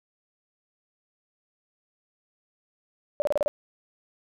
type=tone bursts; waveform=sine; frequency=588 Hz; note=D5; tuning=2 cents sharp; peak=-20 dBFS; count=6; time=3.2-3.48 s; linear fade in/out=0 ms; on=20 ms; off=32 ms; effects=none

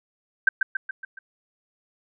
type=tone with echo; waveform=sine; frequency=1564 Hz; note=G6; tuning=4 cents flat; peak=-12 dBFS; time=0.47-0.49 s; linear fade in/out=5 ms; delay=140 ms; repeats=5; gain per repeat=-5 dB; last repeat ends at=1.19 s; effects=none

